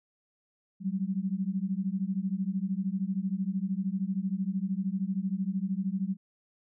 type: beating tone pair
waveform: sine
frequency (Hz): 185 / 198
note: F#3 / G3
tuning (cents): 0 / +18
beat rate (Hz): 13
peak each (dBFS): -31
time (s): 0.8-6.17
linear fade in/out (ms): 50
effects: none